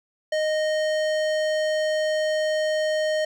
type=tone with hard clipping; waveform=sine; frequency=619 Hz; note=D#5; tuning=9 cents flat; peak=-23 dBFS; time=0.32-3.25 s; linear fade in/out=5 ms; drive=16 dB; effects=none